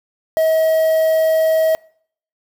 triangle tone with quantisation, 639 Hz, D#5, 46 cents sharp, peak -10 dBFS, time 0.37-1.75 s, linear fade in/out 0 ms, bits 5, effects noise-tail reverb RT60 0.6 s tail -25 dB re dry

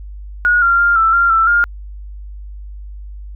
sine tone with pitch steps, 1447 / 1384 / 1399 / 1328 / 1387 / 1332 / 1411 Hz, F#6 / F6 / F6 / E6 / F6 / E6 / F6, -39 / -16 / +3 / +12 / -12 / +18 / +17 cents, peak -9 dBFS, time 0.45-1.64 s, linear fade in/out 0 ms, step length 170 ms, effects added 50 Hz sine -28 dBFS peak until 3.35 s

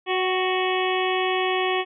harmonic tone with a mistuned harmonic, 370 Hz, F#4, in tune, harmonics 1 / 2 / 3 / 5 / 6 / 7 / 8 / 9, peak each -24 / -27 / -29 / -31 / -32 / -32 / -33 / -34 dBFS, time 0.06-1.85 s, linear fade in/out 50 ms, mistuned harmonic 2, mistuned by +23 cents, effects none

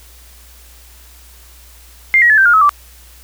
sine tone with pitch steps, 2100 / 1903.6 / 1725.5 / 1564.2 / 1417.9 / 1285.3 / 1165 Hz, C7 / A#6 / A6 / G6 / F6 / E6 / D6, +6 / +36 / -34 / -4 / +26 / -44 / -14 cents, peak -6 dBFS, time 2.14-2.693 s, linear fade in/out 0 ms, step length 79 ms, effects added 60 Hz sine -41 dBFS peak until 3.23 s + white hiss -44 dBFS RMS until 3.23 s

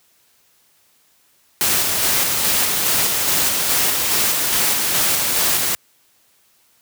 white noise with tremolo, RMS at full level -17 dBFS, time 1.61-5.75 s, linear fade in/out 0 ms, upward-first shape square, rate 2.4 Hz, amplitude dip 25%, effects white hiss -58 dBFS RMS until 6.81 s + high-pass 60 Hz 12 dB/octave

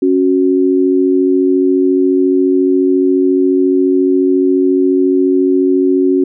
sine tone pair together, 275.7 / 370 Hz, C#4 / F#4, -9 / 0 cents, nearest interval perfect fourth, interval 509 cents, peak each -11 dBFS, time 0.02-6.24 s, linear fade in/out 5 ms, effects none

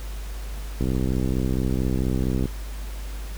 click train, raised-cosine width 3 ms, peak -12 dBFS, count 107, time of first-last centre 0.81-2.456 s, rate 64.4 Hz, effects added 50 Hz sine -30 dBFS peak until 3.37 s + pink hiss -43 dBFS RMS until 3.37 s

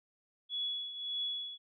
sine tone with tremolo, 3385 Hz, G#7, 32 cents sharp, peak -32 dBFS, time 0.49-1.58 s, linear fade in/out 50 ms, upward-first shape triangle, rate 1.7 Hz, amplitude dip 70%, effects none

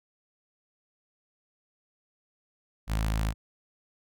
sawtooth tone with notch filter, 53.9 Hz, A1, 35 cents flat, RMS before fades -28 dBFS, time 2.87-3.34 s, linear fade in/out 50 ms, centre 390 Hz, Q 0.98, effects none

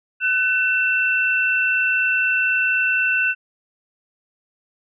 sine tone pair together, 1505.3 / 2684 Hz, F#6 / E7, +29 / +31 cents, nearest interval minor seventh, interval 1002 cents, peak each -19 dBFS, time 0.2-3.35 s, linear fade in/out 50 ms, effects none

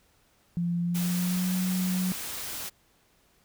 sine tone with pitch glide, 172.6 to 183.92 Hz, F3 to F#3, -20 to -10 cents, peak -25 dBFS, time 0.57-2.12 s, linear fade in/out 0 ms, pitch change +110 cents, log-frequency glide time 0.82-1.52 s
white noise, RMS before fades -36 dBFS, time 0.94-2.7 s, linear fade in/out 20 ms
effects pink hiss -65 dBFS RMS until 3.44 s

